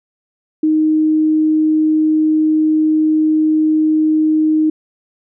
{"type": "tone", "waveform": "sine", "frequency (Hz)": 311.1, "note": "D#4", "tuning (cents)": 0, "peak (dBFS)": -10, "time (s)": [0.63, 4.7], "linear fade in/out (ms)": 5, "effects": []}